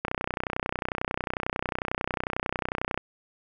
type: click train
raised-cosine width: 0.5 ms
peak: -12 dBFS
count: 92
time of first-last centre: 0.05-2.976 s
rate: 31.1 Hz
effects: none